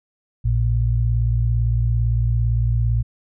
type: tone pair together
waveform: sine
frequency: 57.58 / 115.3 Hz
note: A#1 / A#2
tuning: -21 / -19 cents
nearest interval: octave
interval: 1202 cents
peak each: -19 / -18 dBFS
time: 0.44-3.03 s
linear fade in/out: 20 ms
effects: none